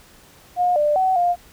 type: tone with pitch steps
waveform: sine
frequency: 716 / 594 / 753 / 704 Hz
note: F5 / D5 / F#5 / F5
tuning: +43 / +20 / +30 / +14 cents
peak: -15 dBFS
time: 0.56-1.36 s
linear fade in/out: 50 ms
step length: 200 ms
effects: pink hiss -49 dBFS RMS until 1.52 s